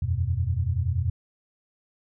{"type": "chord", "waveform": "sine", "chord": "E suspended second", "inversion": "none", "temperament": "just", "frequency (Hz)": [82.41, 92.71, 123.61], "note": ["E2", "F#2", "B2"], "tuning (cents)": [0, 4, 2], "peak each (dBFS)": [-27, -26, -28], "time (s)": [0.02, 1.1], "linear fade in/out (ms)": 5, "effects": []}